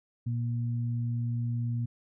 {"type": "tone pair together", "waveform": "sine", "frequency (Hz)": [118.6, 237.2], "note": ["A#2", "A#3"], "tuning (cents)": [30, 30], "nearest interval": "octave", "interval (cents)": 1200, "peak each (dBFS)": [-28, -38], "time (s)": [0.26, 1.86], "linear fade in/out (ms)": 10, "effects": []}